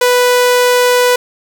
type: tone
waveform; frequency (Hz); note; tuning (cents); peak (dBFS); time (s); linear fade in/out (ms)
sawtooth; 493.9; B4; 0; -4; 0.01-1.16; 5
effects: none